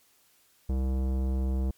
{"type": "tone with tanh clipping", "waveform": "sine", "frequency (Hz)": 65.41, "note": "C2", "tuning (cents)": 0, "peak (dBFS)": -27, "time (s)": [0.69, 1.71], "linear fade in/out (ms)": 5, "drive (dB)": 17, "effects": ["white hiss -64 dBFS RMS until 1.77 s", "MP3 96 kbps"]}